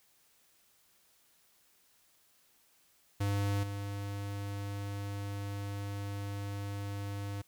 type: tone with level steps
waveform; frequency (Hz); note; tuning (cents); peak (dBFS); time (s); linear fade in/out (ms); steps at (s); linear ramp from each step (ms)
square; 100.6; G2; +45; -30 / -37; 3.2-7.42; 10; 3.63; 5
effects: white hiss -68 dBFS RMS until 7.47 s